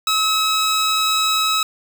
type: tone pair together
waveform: 35% pulse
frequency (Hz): 1287 / 3862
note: E6 / B7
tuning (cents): -42 / -39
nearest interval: octave + perfect fifth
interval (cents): 1903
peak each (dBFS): -17 / -17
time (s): 0.07-1.63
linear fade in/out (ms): 2
effects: none